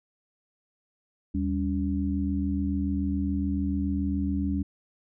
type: tone cluster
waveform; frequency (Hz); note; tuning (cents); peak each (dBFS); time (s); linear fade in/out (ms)
sine; 77.5 / 195.8 / 282.8; D#2 / G3 / C#4; -6 / -2 / +35; -29; 1.34-4.63; 10
effects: none